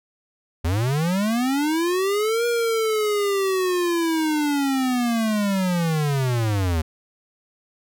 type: linear two-way sweep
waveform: square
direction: up then down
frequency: 77.1 to 477.2 to 77.1 Hz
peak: -20 dBFS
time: 0.64-6.82 s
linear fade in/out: 10 ms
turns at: 2.46 s
effects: none